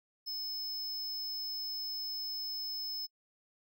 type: tone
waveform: square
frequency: 5210 Hz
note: E8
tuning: 21 cents flat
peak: -37 dBFS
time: 0.26-3.07 s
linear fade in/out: 20 ms
effects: noise-tail reverb RT60 0.1 s tail -24 dB re dry